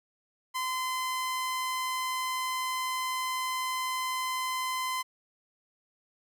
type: tone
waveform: sawtooth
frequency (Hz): 1028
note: C6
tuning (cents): -31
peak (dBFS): -26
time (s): 0.54-5.03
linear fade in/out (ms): 20
effects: none